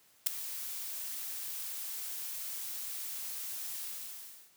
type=noise with ADSR envelope; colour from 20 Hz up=blue; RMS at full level=-23 dBFS; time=0.26-4.52 s; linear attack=10 ms; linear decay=4 ms; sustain=-17 dB; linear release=710 ms; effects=white hiss -65 dBFS RMS until 4.56 s + high-pass 80 Hz 12 dB/octave